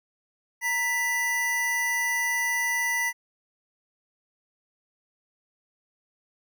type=tone pair together; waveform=square; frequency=932.3 / 1977.3 Hz; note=A#5 / B6; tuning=0 / +2 cents; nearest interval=octave + minor second; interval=1302 cents; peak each=-34 / -25 dBFS; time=0.61-3.13 s; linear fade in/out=50 ms; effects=none